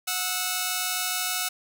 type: tone pair together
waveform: 5% pulse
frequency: 732.4 / 1305 Hz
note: F#5 / E6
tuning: -18 / -18 cents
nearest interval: minor seventh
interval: 1000 cents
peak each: -17 dBFS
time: 0.07-1.49 s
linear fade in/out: 10 ms
effects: none